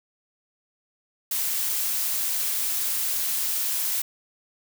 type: noise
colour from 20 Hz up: blue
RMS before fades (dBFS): -26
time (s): 1.31-4.02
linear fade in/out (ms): 5
effects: none